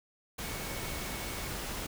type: tone in noise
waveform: sine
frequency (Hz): 2217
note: C#7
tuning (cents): 0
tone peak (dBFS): -48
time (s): 0.43-1.48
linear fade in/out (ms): 10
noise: pink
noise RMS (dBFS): -38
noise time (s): 0.38-1.87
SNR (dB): -13
effects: none